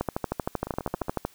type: two click trains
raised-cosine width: 1 ms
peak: -12 / -20 dBFS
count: 17 / 7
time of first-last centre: 0.01-1.25 / 0.67-1.084 s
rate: 12.9 / 14.5 Hz
effects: white hiss -57 dBFS RMS until 1.34 s